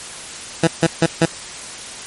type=tone bursts; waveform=15% pulse; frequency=164.81 Hz; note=E3; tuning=in tune; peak=-4 dBFS; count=4; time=0.63-1.256 s; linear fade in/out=5 ms; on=44 ms; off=150 ms; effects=white hiss -32 dBFS RMS until 2.06 s + MP3 48 kbps